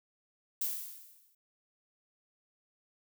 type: noise with exponential decay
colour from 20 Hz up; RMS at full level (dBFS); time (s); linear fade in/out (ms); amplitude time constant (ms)
violet; -31; 0.61-1.35; 5; 160
effects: none